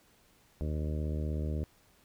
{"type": "harmonic tone", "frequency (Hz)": 76.4, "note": "D#2", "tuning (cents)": -31, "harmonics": [1, 2, 3, 4, 5, 6, 7, 8], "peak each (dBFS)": [-32, -38, -42, -44, -46, -48, -49, -50], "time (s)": [0.61, 1.64], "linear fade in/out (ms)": 0, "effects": ["pink hiss -65 dBFS RMS until 2.04 s"]}